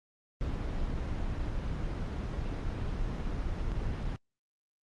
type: noise with dropouts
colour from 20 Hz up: brown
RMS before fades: -33 dBFS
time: 0.41-4.16 s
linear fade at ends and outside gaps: 0 ms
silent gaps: 3.714-3.718 s
effects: low-pass 5000 Hz 12 dB/octave + Opus 24 kbps